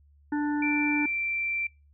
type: harmonic tone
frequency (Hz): 294.9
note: D4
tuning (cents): +7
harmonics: 1 / 3 / 5 / 6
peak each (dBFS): -25 / -35 / -39 / -41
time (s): 0.32-1.06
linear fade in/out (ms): 5
type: tone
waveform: sine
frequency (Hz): 2349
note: D7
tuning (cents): 0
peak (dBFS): -27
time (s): 0.62-1.67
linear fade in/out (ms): 5
effects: noise-tail reverb RT60 0.3 s tail -25 dB re dry + added 72 Hz sine -56 dBFS peak until 1.93 s